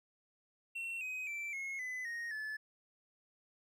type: tone with pitch steps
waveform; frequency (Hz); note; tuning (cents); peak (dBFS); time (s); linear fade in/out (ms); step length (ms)
triangle; 2716 / 2520 / 2337 / 2168 / 2011 / 1865.8 / 1730.9; F7 / D#7 / D7 / C#7 / B6 / A#6 / A6; -49 / +21 / -9 / -39 / +31 / +1 / -29; -37; 0.75-2.57; 10; 260
effects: none